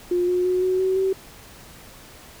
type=tone with pitch steps; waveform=sine; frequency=354.7 / 360.1 / 365.5 / 371 / 376.7 / 382.4 Hz; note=F4 / F#4 / F#4 / F#4 / F#4 / G4; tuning=+27 / -47 / -21 / +5 / +31 / -43 cents; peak=-18 dBFS; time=0.11-1.13 s; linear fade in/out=5 ms; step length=170 ms; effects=pink hiss -45 dBFS RMS until 2.4 s